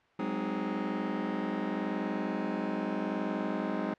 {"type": "chord", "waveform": "sawtooth", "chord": "Ab dominant seventh", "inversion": "third", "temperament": "just", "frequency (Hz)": [186.89, 207.7, 259.6, 311.5], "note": ["Gb3", "Ab3", "C4", "Eb4"], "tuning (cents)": [18, 0, -13, 2], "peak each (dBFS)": [-34, -31, -33, -32], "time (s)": [0.19, 3.94], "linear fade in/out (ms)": 5, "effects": ["white hiss -65 dBFS RMS until 3.98 s", "low-pass 2000 Hz 12 dB/octave"]}